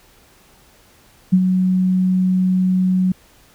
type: tone with ADSR envelope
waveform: sine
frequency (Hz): 185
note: F#3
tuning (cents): 0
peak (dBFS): -7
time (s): 1.32-3.12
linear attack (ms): 15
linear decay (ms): 59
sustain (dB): -6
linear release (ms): 4
effects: pink hiss -51 dBFS RMS until 3.54 s